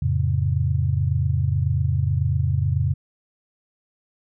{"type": "chord", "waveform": "sine", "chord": "F augmented", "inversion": "none", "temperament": "just", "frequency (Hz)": [87.31, 109.13, 136.42], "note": ["F2", "A2", "C#3"], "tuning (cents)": [0, -14, -27], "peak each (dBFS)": [-22, -24, -22], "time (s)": [0.02, 2.94], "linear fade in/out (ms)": 5, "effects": []}